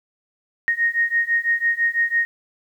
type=beating tone pair; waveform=sine; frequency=1859 / 1865 Hz; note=A#6 / A#6; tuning=-5 / 0 cents; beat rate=6 Hz; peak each=-21 / -20 dBFS; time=0.68-2.25 s; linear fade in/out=0 ms; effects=9-bit